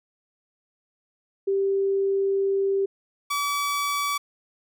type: tone pair in turn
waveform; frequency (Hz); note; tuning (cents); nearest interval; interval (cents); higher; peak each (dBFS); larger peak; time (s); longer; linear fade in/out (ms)
sine / sawtooth; 392 / 1145.9; G4 / D6; 0 / -43; octave + perfect fifth; 1857; second; -20; neither; 1.47-2.86 / 3.3-4.18; first; 10
effects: none